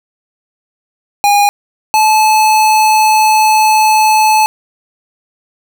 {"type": "tone pair in turn", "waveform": "square", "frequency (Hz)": [817, 865.2], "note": ["G#5", "A5"], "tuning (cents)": [-29, -29], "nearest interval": "minor second", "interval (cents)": 100, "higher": "second", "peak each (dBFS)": -7, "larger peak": "neither", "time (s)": [[1.24, 1.49], [1.94, 4.46]], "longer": "second", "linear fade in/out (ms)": 0, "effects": []}